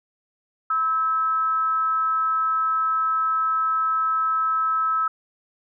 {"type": "tone with frequency modulation", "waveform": "sine", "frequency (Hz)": 1300, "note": "E6", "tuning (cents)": -24, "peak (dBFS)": -19, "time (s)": [0.7, 5.08], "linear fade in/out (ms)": 5, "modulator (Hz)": 294, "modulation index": 0.24, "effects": []}